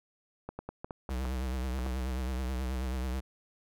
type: clicks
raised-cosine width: 1 ms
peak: -24 dBFS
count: 9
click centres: 0.49 / 0.59 / 0.69 / 0.845 / 0.908 / 1.092 / 1.253 / 1.79 / 1.864 s
type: tone with vibrato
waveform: square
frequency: 64.1 Hz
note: C2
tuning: 35 cents flat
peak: -32 dBFS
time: 1.09-3.21 s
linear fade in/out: 20 ms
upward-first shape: triangle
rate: 9.3 Hz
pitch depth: 85 cents each way
effects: none